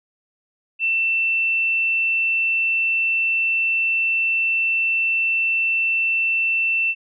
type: tone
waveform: sine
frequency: 2680 Hz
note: E7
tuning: 28 cents sharp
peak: -17 dBFS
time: 0.79-6.95 s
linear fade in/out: 50 ms
effects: none